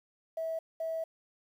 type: tone bursts at uneven times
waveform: sine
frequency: 650 Hz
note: E5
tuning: 24 cents flat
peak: -31 dBFS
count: 2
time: 0.37-0.59 / 0.8-1.04 s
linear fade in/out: 5 ms
effects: tanh soft clip ceiling -27 dBFS + 10-bit